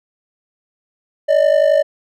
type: ring-modulated tone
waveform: triangle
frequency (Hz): 599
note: D5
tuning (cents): +34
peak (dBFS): -5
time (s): 1.28-1.83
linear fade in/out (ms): 20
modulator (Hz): 25.6
effects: none